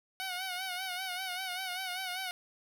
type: tone with vibrato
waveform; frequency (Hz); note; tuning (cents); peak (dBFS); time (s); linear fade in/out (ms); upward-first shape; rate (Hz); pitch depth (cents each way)
10% pulse; 740; F#5; 0; -27; 0.2-2.31; 0; sine; 5.1; 64
effects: none